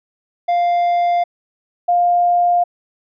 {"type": "tone pair in turn", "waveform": ["triangle", "sine"], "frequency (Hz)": [698.5, 703.4], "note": ["F5", "F5"], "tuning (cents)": [0, 12], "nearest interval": "unison", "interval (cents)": 12, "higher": "second", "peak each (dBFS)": -11, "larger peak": "neither", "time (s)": [[0.48, 1.24], [1.88, 2.64]], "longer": "neither", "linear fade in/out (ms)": 10, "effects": ["resampled to 11025 Hz"]}